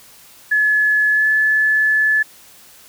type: tone with pitch glide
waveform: sine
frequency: 1709 to 1727.9 Hz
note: G#6 to A6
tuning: +49 to -32 cents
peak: -12 dBFS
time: 0.51-2.23 s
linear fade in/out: 10 ms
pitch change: +19 cents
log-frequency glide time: 1.12-1.27 s
effects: white hiss -45 dBFS RMS until 2.88 s